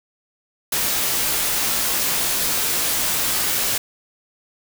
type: noise with comb filter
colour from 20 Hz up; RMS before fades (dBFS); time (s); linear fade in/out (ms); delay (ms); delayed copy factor
white; -21; 0.72-3.78; 5; 16; -0.5
effects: none